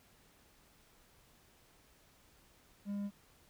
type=tone; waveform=triangle; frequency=202.2 Hz; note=G#3; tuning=46 cents flat; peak=-34 dBFS; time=2.85-3.11 s; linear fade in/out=50 ms; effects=pink hiss -66 dBFS RMS until 3.49 s